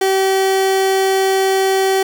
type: tone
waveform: 30% pulse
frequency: 384.1 Hz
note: G4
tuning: 35 cents flat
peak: -10 dBFS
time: 0.01-2.03 s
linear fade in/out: 5 ms
effects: 7-bit